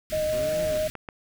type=band-stop noise; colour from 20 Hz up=pink; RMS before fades=-36 dBFS; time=0.1-0.9 s; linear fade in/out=0 ms; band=350 to 1400 Hz; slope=48 dB/octave
type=tone with vibrato; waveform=sine; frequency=618 Hz; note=D#5; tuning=12 cents flat; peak=-23 dBFS; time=0.12-0.88 s; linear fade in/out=10 ms; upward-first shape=triangle; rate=5.9 Hz; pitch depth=13 cents each way
type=linear two-way sweep; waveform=15% pulse; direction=up then down; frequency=116.54 to 174.61 to 116.54 Hz; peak=-30 dBFS; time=0.32-0.78 s; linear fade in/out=10 ms; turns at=0.62 s
type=clicks; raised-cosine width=0.5 ms; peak=-21 dBFS; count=2; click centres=0.953 / 1.088 s
effects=none